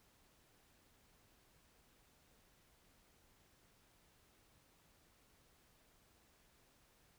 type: silence
effects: pink hiss -71 dBFS RMS until 7.18 s